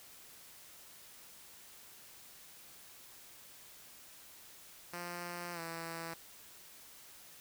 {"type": "tone with pitch glide", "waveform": "5% pulse", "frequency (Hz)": [174.61, 165.57], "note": ["F3", "E3"], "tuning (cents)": [0, 8], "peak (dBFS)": -30, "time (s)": [4.93, 6.14], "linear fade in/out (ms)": 2, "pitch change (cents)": -92, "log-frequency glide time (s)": [5.53, 5.6], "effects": ["white hiss -56 dBFS RMS until 7.4 s"]}